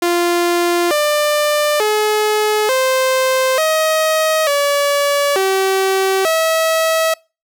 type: tone with pitch steps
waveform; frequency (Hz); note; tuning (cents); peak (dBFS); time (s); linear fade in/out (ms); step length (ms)
sawtooth; 347.4 / 595 / 425.5 / 521 / 631 / 571 / 383.7 / 646; F4 / D5 / G#4 / C5 / D#5 / D5 / G4 / E5; -9 / +22 / +42 / -7 / +24 / -49 / -37 / -35; -9; 0.02-7.14; 5; 890
effects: noise-tail reverb RT60 0.3 s tail -26 dB re dry